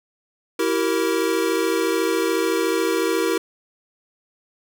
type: chord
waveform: square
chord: E diminished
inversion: none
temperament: equal with one note detuned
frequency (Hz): 329.6 / 383.5 / 466.2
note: E4 / G4 / Bb4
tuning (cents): 0 / -38 / 0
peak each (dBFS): -24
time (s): 0.59-3.38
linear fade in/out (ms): 5
effects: none